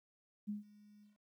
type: tone with ADSR envelope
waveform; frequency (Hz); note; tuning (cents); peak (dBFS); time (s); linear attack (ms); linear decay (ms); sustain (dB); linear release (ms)
sine; 207.8; G#3; +1; -36; 0.47-1.18; 23; 140; -23; 150
effects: 13-bit